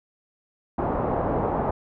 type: low-pass noise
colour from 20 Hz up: white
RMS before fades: -25 dBFS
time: 0.78-1.71 s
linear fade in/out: 5 ms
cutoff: 900 Hz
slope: 24 dB/octave
effects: none